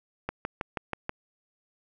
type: click train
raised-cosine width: 0.5 ms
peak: -15 dBFS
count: 6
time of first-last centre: 0.29-1.094 s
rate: 6.22 Hz
effects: none